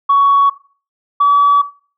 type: tone pair in turn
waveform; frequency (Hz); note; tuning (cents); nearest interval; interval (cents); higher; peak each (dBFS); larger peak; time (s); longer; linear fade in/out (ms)
sine; 1119 / 1143.8; C#6 / D6; +16 / -46; unison; 38; second; -6; neither; 0.09-0.5 / 1.2-1.62; second; 10
effects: noise-tail reverb RT60 0.4 s tail -17 dB re dry + tanh soft clip ceiling -3 dBFS